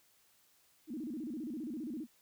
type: tone with vibrato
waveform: sine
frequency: 272.5 Hz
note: C#4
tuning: 29 cents flat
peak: -38 dBFS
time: 0.87-2.07 s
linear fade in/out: 50 ms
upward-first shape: square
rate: 15 Hz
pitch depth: 240 cents each way
effects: white hiss -69 dBFS RMS until 2.21 s